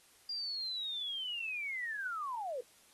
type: linear sweep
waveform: sine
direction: down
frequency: 4831 to 466.2 Hz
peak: -36 dBFS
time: 0.29-2.61 s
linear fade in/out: 5 ms
effects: white hiss -64 dBFS RMS until 2.93 s + AAC 32 kbps